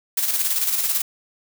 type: noise with tremolo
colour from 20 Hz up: blue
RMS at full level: -20 dBFS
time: 0.17-1.02 s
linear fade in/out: 5 ms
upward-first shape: square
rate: 18 Hz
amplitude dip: 45%
effects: none